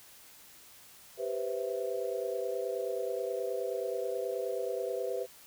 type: chord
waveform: sine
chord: C major seventh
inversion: second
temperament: equal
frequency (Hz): 392 / 493.9 / 523.3 / 659.3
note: G4 / B4 / C5 / E5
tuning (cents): 0 / 0 / 0 / 0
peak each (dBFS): -37 / -35 / -38 / -40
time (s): 1.17-5.27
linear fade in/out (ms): 50
effects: white hiss -55 dBFS RMS until 5.46 s